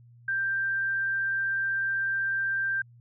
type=tone; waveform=sine; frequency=1577 Hz; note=G6; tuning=10 cents sharp; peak=-25 dBFS; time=0.28-2.82 s; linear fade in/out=5 ms; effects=added 119 Hz sine -51 dBFS peak until 3 s